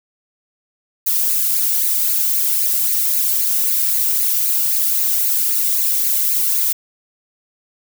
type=noise with flanger; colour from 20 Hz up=violet; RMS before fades=-17 dBFS; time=1.06-6.73 s; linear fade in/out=10 ms; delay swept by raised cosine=0.44 to 1.43 ms; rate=3.8 Hz; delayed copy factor=+0.6; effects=none